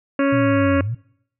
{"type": "harmonic tone", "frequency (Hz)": 277.2, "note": "C#4", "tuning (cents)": 0, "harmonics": [1, 2, 4, 5, 6, 7, 8, 9, 10], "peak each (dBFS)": [-17, -20, -27, -29, -29, -36, -35, -37, -36], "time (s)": [0.19, 0.81], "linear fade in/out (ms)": 2}
{"type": "linear two-way sweep", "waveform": "sine", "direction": "down then up", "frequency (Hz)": [124.5, 87.31, 124.5], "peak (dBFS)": -21, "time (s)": [0.32, 0.95], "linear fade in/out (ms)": 10, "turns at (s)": 0.79}
{"effects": ["noise-tail reverb RT60 0.7 s tail -25 dB re dry"]}